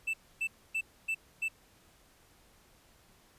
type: tone bursts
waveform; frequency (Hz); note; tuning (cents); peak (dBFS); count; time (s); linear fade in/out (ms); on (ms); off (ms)
triangle; 2652; E7; +10; -28; 5; 0.07-1.485; 10; 67; 270
effects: pink hiss -63 dBFS RMS until 3.38 s + resampled to 32000 Hz